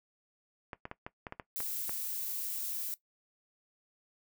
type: clicks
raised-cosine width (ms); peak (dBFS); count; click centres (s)
0.5; -25; 9; 0.732 / 0.854 / 0.914 / 1.065 / 1.268 / 1.324 / 1.398 / 1.604 / 1.894
type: noise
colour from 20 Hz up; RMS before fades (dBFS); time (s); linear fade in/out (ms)
violet; -37; 1.56-2.94; 0
effects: noise-tail reverb RT60 0.1 s tail -17 dB re dry